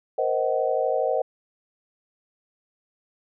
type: chord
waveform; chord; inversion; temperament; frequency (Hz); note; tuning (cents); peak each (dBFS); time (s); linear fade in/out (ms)
sine; C half-diminished seventh; third; just; 470.9 / 523.3 / 627.9 / 753.5; Bb4 / C5 / Eb5 / Gb5; +18 / 0 / +16 / +31; -27 / -25 / -26 / -28; 0.18-1.22; 5
effects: none